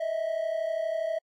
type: tone pair together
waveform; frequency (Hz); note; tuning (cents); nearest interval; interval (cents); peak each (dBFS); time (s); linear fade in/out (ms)
triangle; 622 / 654.4; D#5 / E5; -1 / -13; minor second; 88; -30 / -26; 0-1.19; 10
effects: tanh soft clip ceiling -19 dBFS + AAC 64 kbps